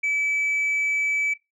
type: tone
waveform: sine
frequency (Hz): 2300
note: D7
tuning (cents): -37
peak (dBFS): -19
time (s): 0.03-1.34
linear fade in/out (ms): 10
effects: noise-tail reverb RT60 0.2 s tail -18 dB re dry + tanh soft clip ceiling -19 dBFS